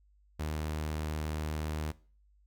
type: tone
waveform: sawtooth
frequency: 77 Hz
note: D#2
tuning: 17 cents flat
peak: -29 dBFS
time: 0.39-1.92 s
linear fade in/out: 10 ms
effects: noise-tail reverb RT60 0.4 s tail -20 dB re dry + added 50 Hz sine -62 dBFS peak until 2.46 s